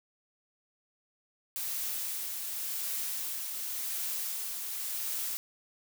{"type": "noise with tremolo", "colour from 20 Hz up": "blue", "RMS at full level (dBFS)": -34, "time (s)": [1.56, 5.37], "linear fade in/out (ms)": 0, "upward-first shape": "triangle", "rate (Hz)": 0.9, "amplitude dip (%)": 35, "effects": []}